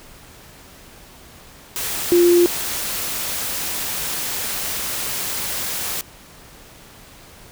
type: tone in noise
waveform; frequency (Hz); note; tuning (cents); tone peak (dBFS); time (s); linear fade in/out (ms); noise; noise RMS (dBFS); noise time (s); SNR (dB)
sine; 349.2; F4; 0; -10; 2.12-2.46; 0; white; -25; 1.76-6.01; +12
effects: pink hiss -44 dBFS RMS until 7.51 s